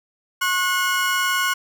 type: tone pair together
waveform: 30% pulse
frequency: 1082 / 1462.3 Hz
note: C#6 / F#6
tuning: -42 / -21 cents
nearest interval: perfect fourth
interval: 521 cents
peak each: -20 / -18 dBFS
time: 0.41-1.54 s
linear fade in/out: 10 ms
effects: none